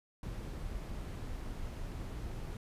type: noise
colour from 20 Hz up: brown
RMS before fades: -41 dBFS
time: 0.23-2.57 s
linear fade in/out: 2 ms
effects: resampled to 32000 Hz